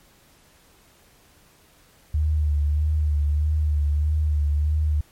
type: tone with vibrato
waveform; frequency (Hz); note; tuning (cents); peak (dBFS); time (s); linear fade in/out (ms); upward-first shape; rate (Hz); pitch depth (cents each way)
sine; 75; D2; +37; -18; 2.14-5.01; 5; sine; 1.6; 44
effects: pink hiss -56 dBFS RMS until 5.11 s + MP3 64 kbps